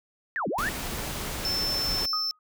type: linear two-way sweep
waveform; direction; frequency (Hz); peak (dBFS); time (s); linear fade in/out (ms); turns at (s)
sine; down then up; 1900 to 155.56 to 1900; -26; 0.36-0.69; 0; 0.48
type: noise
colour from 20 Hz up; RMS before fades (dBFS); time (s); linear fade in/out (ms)
pink; -33; 0.58-2.06; 5
type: tone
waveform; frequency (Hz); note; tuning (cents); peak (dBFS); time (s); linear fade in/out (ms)
triangle; 5320; E8; +15; -25; 1.45-2.31; 0
type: tone with exponential decay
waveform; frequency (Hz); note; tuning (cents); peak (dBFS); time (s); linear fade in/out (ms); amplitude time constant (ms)
sine; 1252; D#6; +10; -25; 2.13-2.39; 2; 55
effects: none